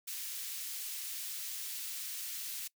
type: high-pass noise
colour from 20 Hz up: white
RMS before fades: -41 dBFS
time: 0.07-2.68 s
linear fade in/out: 10 ms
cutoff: 2500 Hz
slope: 12 dB/octave
effects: noise-tail reverb RT60 0.1 s tail -22 dB re dry